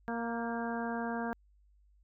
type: harmonic tone with a mistuned harmonic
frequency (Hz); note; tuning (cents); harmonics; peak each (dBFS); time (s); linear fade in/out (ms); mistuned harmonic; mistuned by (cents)
233.1; A#3; 0; 1 / 2 / 3 / 4 / 5 / 6 / 7; -36 / -41 / -40 / -42 / -47 / -47 / -43; 0.08-1.33; 0; 7; -25
effects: added 50 Hz sine -62 dBFS peak until 2.03 s